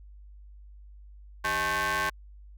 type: ring-modulated tone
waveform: sawtooth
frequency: 231.4 Hz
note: A#3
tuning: 13 cents flat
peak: -19 dBFS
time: 1.44-2.1 s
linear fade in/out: 10 ms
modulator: 1320 Hz
effects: added 50 Hz sine -46 dBFS peak until 2.57 s